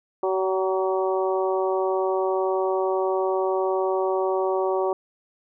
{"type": "harmonic tone with a mistuned harmonic", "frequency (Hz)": 189.2, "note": "F#3", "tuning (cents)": 39, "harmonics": [2, 3, 4, 5, 6], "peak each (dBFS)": [-23, -27, -29, -31, -33], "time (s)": [0.23, 4.93], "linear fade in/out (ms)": 2, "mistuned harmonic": 5, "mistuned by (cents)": -20, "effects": []}